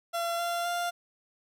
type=tone with pitch steps; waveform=30% pulse; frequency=681 / 689.3 / 697.7 Hz; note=F5 / F5 / F5; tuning=-44 / -23 / -2 cents; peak=-26 dBFS; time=0.13-0.91 s; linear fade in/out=20 ms; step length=260 ms; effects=none